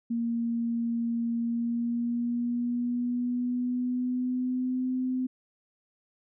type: tone with pitch glide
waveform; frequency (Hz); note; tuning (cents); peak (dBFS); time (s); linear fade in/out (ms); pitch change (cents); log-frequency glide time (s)
sine; 233.1 to 255.7; A#3 to C4; 0 to -40; -26; 0.1-5.27; 10; +160; 1.39-4.9
effects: none